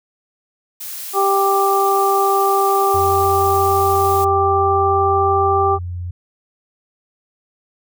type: noise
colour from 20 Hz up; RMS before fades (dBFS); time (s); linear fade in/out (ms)
blue; -29; 0.8-4.25; 10
type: harmonic tone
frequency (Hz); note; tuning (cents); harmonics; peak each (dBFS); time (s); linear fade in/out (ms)
392.9; G4; +4; 1 / 2 / 3; -17 / -17 / -17; 1.13-5.79; 50
type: tone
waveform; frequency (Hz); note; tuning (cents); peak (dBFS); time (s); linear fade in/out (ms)
sine; 88.3; F2; +20; -23; 2.94-6.11; 5
effects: none